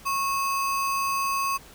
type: tone with sample-and-hold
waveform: sine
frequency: 1096 Hz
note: C#6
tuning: 20 cents flat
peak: -23 dBFS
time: 0.05-1.58 s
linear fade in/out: 20 ms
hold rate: 3675 Hz
effects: pink hiss -49 dBFS RMS until 1.74 s